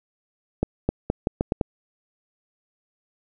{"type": "accelerating click train", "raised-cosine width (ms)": 2, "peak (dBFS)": -7, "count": 7, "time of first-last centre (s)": [0.63, 1.612], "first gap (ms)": 260, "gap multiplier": 0.81, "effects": []}